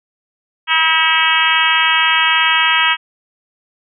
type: harmonic tone with a mistuned harmonic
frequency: 321.2 Hz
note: E4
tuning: 45 cents flat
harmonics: 3 / 4 / 5 / 6 / 7 / 8 / 9 / 10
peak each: -19 / -19 / -19 / -19 / -19 / -19 / -19 / -19 dBFS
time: 0.67-2.97 s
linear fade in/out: 50 ms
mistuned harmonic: 8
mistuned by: +28 cents
effects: none